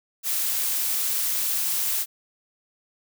blue noise, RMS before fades -25 dBFS, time 0.23-2.06 s, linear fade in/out 50 ms, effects none

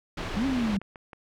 pink low-pass noise, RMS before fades -34 dBFS, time 0.17-0.77 s, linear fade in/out 5 ms, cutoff 3500 Hz, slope 12 dB/octave
sine linear two-way sweep, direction up then down, 185 to 277.2 to 188.9 Hz, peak -24 dBFS, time 0.36-0.79 s, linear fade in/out 10 ms, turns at 0.46 s
clicks, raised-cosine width 0.5 ms, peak -28 dBFS, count 5, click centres 0.678 / 0.725 / 0.816 / 0.958 / 1.132 s
effects none

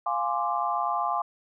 sine chord, D half-diminished seventh, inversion first, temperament equal, 698.5 / 830.6 / 1046.5 / 1174.7 Hz, F5 / Ab5 / C6 / D6, 0 / 0 / 0 / 0 cents, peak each -30 dBFS, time 0.06-1.22 s, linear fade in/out 5 ms, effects none

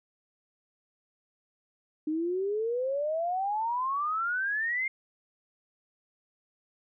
sine exponential sweep, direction up, 302 to 2140 Hz, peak -27 dBFS, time 2.07-4.88 s, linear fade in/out 5 ms, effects none

